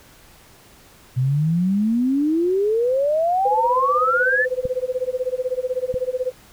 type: exponential sweep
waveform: sine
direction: up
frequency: 123.47 to 1792 Hz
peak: -16 dBFS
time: 1.16-4.46 s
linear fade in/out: 20 ms
type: tone with tremolo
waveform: sine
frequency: 508 Hz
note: B4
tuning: 49 cents sharp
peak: -17 dBFS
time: 3.45-6.32 s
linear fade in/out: 5 ms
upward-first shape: sine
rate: 16 Hz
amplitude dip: 95%
type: clicks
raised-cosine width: 5 ms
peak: -17 dBFS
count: 2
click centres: 4.654 / 5.942 s
effects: pink hiss -49 dBFS RMS until 6.52 s